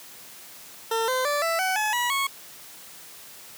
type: tone with pitch steps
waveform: 20% pulse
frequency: 452.3 / 513.6 / 583.2 / 662.2 / 751.9 / 853.8 / 969.5 / 1100.9 Hz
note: A4 / C5 / D5 / E5 / F#5 / G#5 / B5 / C#6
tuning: +48 / -32 / -12 / +8 / +28 / +48 / -32 / -12 cents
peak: -18 dBFS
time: 0.91-2.27 s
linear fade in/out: 5 ms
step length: 170 ms
effects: white hiss -45 dBFS RMS until 3.57 s + high-pass 100 Hz 12 dB/octave